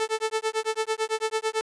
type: tone with tremolo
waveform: sawtooth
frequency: 440 Hz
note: A4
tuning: in tune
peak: -18 dBFS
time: 0-1.61 s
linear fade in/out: 0 ms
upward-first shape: sine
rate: 9 Hz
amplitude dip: 100%
effects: resampled to 22050 Hz + 9-bit